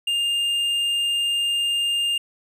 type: tone with tanh clipping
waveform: sine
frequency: 2809 Hz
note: F7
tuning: 9 cents sharp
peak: -21 dBFS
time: 0.07-2.18 s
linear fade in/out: 5 ms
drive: 7 dB
effects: none